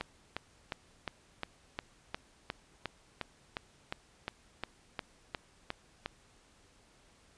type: click train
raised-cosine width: 0.3 ms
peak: -19 dBFS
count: 18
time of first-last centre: 0.01-6.06 s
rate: 2.81 Hz
effects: pink hiss -64 dBFS RMS until 7.37 s + resampled to 22050 Hz